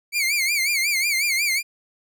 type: tone with vibrato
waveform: sawtooth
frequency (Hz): 2241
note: C#7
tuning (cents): +18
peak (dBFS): -16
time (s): 0.12-1.63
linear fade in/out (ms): 50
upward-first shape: sine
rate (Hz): 5.5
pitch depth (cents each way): 130
effects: none